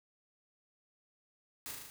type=noise with echo; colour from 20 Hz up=white; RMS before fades=-43 dBFS; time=1.66-1.71 s; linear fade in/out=0 ms; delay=38 ms; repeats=5; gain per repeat=-2 dB; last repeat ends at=1.9 s; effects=none